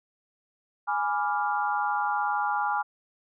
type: chord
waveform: sine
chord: G# diminished seventh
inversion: none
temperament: equal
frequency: 830.6 / 987.8 / 1174.7 / 1396.9 Hz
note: G#5 / B5 / D6 / F6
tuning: 0 / 0 / 0 / 0 cents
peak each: -27 / -32 / -32 / -31 dBFS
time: 0.87-2.83 s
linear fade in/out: 20 ms
effects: none